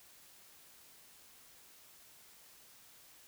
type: silence
effects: white hiss -60 dBFS RMS until 3.27 s